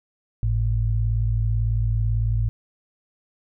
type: tone pair together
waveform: sine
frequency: 51.79 / 109.9 Hz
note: G#1 / A2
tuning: -4 / -2 cents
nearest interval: octave + minor second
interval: 1302 cents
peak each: -22 / -21 dBFS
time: 0.43-2.49 s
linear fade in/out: 0 ms
effects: none